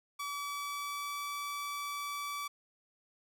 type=tone with pitch glide; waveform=sawtooth; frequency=1145 to 1152.3 Hz; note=D6 to D6; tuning=-44 to -33 cents; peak=-33 dBFS; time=0.19-2.48 s; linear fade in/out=10 ms; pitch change=+11 cents; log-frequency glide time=0.3-1.25 s; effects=none